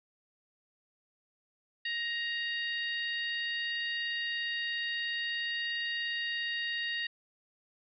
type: harmonic tone with a mistuned harmonic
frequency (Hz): 937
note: A#5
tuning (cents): +9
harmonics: 2 / 3 / 4 / 5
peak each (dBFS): -34 / -38 / -40 / -45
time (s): 1.85-7.07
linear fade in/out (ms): 5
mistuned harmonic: 5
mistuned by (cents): -21
effects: none